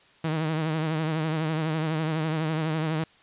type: tone with vibrato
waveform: sawtooth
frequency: 157.8 Hz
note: D#3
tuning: 25 cents sharp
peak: -21 dBFS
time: 0.24-3.04 s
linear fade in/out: 5 ms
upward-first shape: triangle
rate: 12 Hz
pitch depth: 71 cents each way
effects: white hiss -57 dBFS RMS until 3.22 s + resampled to 8000 Hz